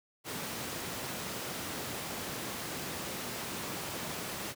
pink high-pass noise, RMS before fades -39 dBFS, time 0.24-4.55 s, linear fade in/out 50 ms, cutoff 130 Hz, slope 12 dB/octave, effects none

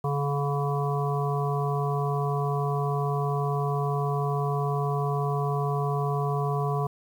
harmonic tone, 142.3 Hz, C#3, 46 cents sharp, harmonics 1 / 3 / 5 / 7 / 8, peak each -26 / -31 / -33 / -34 / -35 dBFS, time 0.04-6.87 s, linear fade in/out 5 ms, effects 9-bit

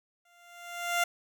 15% pulse tone with exponential growth, 696 Hz, F5, 6 cents flat, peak -17 dBFS, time 0.25-1.04 s, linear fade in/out 5 ms, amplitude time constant 170 ms, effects none

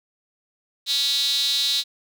sawtooth tone with high-pass filter, 280 Hz, C#4, 18 cents sharp, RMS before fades -22 dBFS, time 0.86-1.84 s, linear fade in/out 50 ms, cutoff 3900 Hz, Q 8.8, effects none

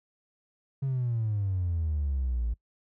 triangle exponential sweep, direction down, 138.4 to 55 Hz, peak -23 dBFS, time 0.82-2.54 s, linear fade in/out 10 ms, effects noise-tail reverb RT60 0.1 s tail -24 dB re dry + tanh soft clip ceiling -22 dBFS

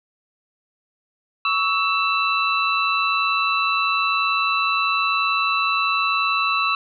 sine tone cluster, 1123 / 1304 / 2669 / 3954 Hz, C#6 / E6 / E7 / B7, +22 / -19 / +21 / +1 cents, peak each -22 / -24 / -22 / -28 dBFS, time 1.45-6.75 s, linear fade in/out 2 ms, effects none

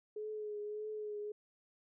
sine tone with vibrato, 422.8 Hz, G#4, 31 cents sharp, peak -39 dBFS, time 0.16-1.32 s, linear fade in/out 5 ms, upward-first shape triangle, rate 1.7 Hz, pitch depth 34 cents each way, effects none

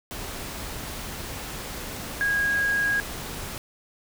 sine tone in noise, 1641 Hz, G#6, 21 cents flat, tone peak -21 dBFS, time 2.21-3 s, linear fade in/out 0 ms, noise pink, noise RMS -35 dBFS, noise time 0.11-3.58 s, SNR +11 dB, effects none

